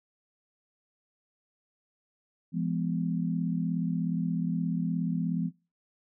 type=tone cluster; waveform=sine; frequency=170.4 / 207.2 / 249.7 Hz; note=F3 / G#3 / B3; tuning=-42 / -4 / +19 cents; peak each=-29 / -34 / -33 dBFS; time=2.52-5.51 s; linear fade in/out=50 ms; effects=noise-tail reverb RT60 0.3 s tail -20 dB re dry